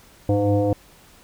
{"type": "tone with frequency modulation", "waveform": "sine", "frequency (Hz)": 306.6, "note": "D#4", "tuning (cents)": -25, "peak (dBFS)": -16, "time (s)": [0.29, 0.73], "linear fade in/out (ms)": 2, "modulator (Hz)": 203, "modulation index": 1.5, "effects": ["pink hiss -51 dBFS RMS until 1.23 s"]}